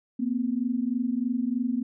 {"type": "tone pair together", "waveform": "sine", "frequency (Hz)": [234, 257.2], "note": ["A#3", "C4"], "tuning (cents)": [7, -30], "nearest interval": "major second", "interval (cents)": 163, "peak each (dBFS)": -27, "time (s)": [0.19, 1.83], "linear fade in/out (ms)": 10, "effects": []}